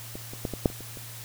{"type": "clicks", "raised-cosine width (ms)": 2, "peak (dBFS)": [-23, -26, -15, -18, -6, -28, -28, -28], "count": 8, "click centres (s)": [0.155, 0.335, 0.452, 0.537, 0.658, 0.701, 0.807, 0.972], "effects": ["added 115 Hz sine -43 dBFS peak until 1.24 s", "white hiss -43 dBFS RMS until 1.24 s"]}